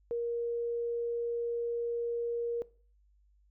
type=tone; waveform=sine; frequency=470.9 Hz; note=A#4; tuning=18 cents sharp; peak=-30 dBFS; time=0.11-2.62 s; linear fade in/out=0 ms; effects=noise-tail reverb RT60 0.4 s tail -20 dB re dry + added 50 Hz sine -63 dBFS peak until 3.5 s